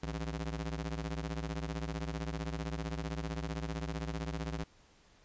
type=ring-modulated tone; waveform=sawtooth; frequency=111.1 Hz; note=A2; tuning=17 cents sharp; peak=-29 dBFS; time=0.03-4.64 s; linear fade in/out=5 ms; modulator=47.8 Hz; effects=pink hiss -64 dBFS RMS until 5.24 s + resampled to 16000 Hz